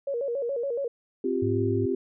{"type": "tone with vibrato", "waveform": "sine", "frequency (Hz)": 513, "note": "C5", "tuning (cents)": -34, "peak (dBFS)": -26, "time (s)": [0.07, 0.88], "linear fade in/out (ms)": 5, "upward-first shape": "square", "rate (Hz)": 7.1, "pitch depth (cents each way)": 140}
{"type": "chord", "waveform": "sine", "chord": "C suspended fourth", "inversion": "none", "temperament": "equal", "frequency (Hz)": [261.6, 349.2, 392], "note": ["C4", "F4", "G4"], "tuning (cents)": [0, 0, 0], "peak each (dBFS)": [-29, -29, -27], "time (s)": [1.24, 1.95], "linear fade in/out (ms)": 5}
{"type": "tone", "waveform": "sine", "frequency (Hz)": 105.6, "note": "G#2", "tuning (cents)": 29, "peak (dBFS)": -27, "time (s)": [1.42, 1.86], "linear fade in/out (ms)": 5}
{"effects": []}